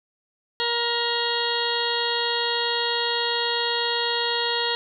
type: harmonic tone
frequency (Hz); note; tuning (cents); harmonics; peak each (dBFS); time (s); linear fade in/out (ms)
472.2; A#4; +22; 1 / 2 / 3 / 4 / 6 / 7 / 8 / 9; -29 / -29 / -34 / -30 / -32 / -29 / -32 / -30; 0.6-4.75; 0
effects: none